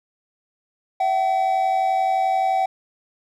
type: tone pair together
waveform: triangle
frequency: 671 / 762.5 Hz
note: E5 / G5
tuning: +31 / -48 cents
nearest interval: major second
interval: 221 cents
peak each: -24 / -16 dBFS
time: 1-2.66 s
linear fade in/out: 5 ms
effects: none